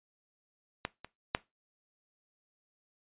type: clicks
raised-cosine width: 0.3 ms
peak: -16 / -27 / -10 dBFS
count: 3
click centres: 0.851 / 1.046 / 1.349 s
effects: noise-tail reverb RT60 0.2 s tail -19 dB re dry + resampled to 8000 Hz